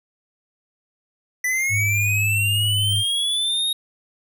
square linear sweep, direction up, 1975.5 to 3762 Hz, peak -20 dBFS, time 1.44-3.73 s, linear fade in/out 5 ms
sine tone, 104.2 Hz, G#2, 6 cents sharp, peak -21 dBFS, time 1.69-3.04 s, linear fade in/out 50 ms
effects none

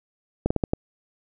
slowing click train, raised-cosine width 2 ms, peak -8 dBFS, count 5, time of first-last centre 0.46-0.735 s, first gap 45 ms, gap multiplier 1.29, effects none

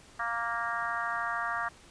harmonic tone, 233.1 Hz, A#3, in tune, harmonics 3 / 4 / 5 / 6 / 7 / 8, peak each -38 / -39 / -34 / -37 / -37 / -39 dBFS, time 0.19-1.69 s, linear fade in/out 10 ms, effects pink hiss -55 dBFS RMS until 1.9 s + resampled to 22050 Hz

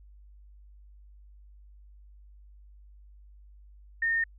sine tone, 1830 Hz, A#6, 32 cents flat, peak -24 dBFS, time 4.02-4.24 s, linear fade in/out 5 ms, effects added 50 Hz sine -50 dBFS peak until 4.38 s

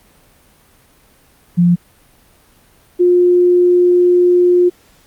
sine tone pair in turn, 174.61 / 355.7 Hz, F3 / F4, 0 / +32 cents, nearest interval octave, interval 1232 cents, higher second, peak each -7 dBFS, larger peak neither, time 1.57-1.76 / 2.99-4.7 s, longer second, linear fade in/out 20 ms, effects pink hiss -50 dBFS RMS until 5.06 s + Opus 32 kbps

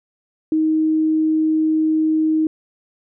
sine tone, 314.2 Hz, D#4, 17 cents sharp, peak -14 dBFS, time 0.52-2.47 s, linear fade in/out 2 ms, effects none

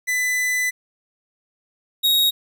45% pulse tone pair in turn, 2000 / 3775 Hz, B6 / A#7, +21 / +21 cents, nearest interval major seventh, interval 1100 cents, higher second, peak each -19 / -15 dBFS, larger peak second, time 0.07-0.71 / 2.03-2.31 s, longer first, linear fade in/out 20 ms, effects none

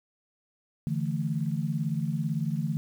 sine chord, D suspended second, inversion none, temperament equal, 146.83 / 164.81 / 220 Hz, D3 / E3 / A3, 0 / 0 / 0 cents, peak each -30 / -30 / -33 dBFS, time 0.87-2.77 s, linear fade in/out 0 ms, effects 9-bit

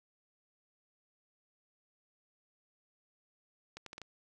accelerating click train, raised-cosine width 0.2 ms, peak -28 dBFS, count 5, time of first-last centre 3.77-4.017 s, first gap 93 ms, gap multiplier 0.73, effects none

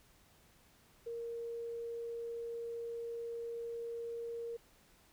sine tone, 466.2 Hz, A#4, in tune, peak -39 dBFS, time 1.06-4.57 s, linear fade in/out 10 ms, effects pink hiss -66 dBFS RMS until 5.12 s

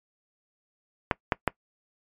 clicks, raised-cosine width 0.5 ms, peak -6 dBFS, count 3, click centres 1.112 / 1.322 / 1.477 s, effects noise-tail reverb RT60 0.1 s tail -22 dB re dry + MP3 96 kbps

